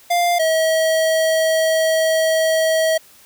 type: tone pair in turn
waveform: square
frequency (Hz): 698.5 / 641.2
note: F5 / E5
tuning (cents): 0 / -48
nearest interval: minor second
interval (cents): 148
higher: first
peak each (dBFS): -15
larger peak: neither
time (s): 0.1-0.39 / 0.39-2.98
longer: second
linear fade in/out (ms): 10
effects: white hiss -48 dBFS RMS until 3.25 s